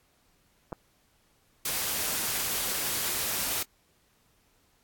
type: clicks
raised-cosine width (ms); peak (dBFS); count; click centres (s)
1; -27 / -20; 2; 0.722 / 0.728
type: noise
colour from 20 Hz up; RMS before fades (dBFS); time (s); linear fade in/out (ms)
white; -30; 1.65-3.63; 5
effects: pink hiss -67 dBFS RMS until 4.83 s + AAC 64 kbps